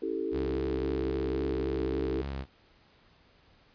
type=chord; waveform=sine; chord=A dominant seventh; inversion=first; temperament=equal with one note detuned; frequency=277.2 / 329.6 / 392 / 443.3 Hz; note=C#4 / E4 / G4 / A4; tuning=0 / 0 / 0 / +13 cents; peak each=-39 / -34 / -34 / -35 dBFS; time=0.02-2.22 s; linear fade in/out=5 ms
type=tone with vibrato; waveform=sawtooth; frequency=67.9 Hz; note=C#2; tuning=35 cents flat; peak=-30 dBFS; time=0.31-2.46 s; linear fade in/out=50 ms; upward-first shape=sine; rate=3.7 Hz; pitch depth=33 cents each way
effects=pink hiss -62 dBFS RMS until 3.74 s + resampled to 11025 Hz